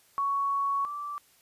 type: tone pair in turn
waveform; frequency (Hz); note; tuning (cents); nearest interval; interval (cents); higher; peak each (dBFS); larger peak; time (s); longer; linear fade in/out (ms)
sine; 1115 / 1165.8; C#6 / D6; +10 / -13; minor second; 77; second; -25 / -33; first; 0.18-0.85 / 0.85-1.18; first; 0
effects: white hiss -62 dBFS RMS until 1.41 s + resampled to 32000 Hz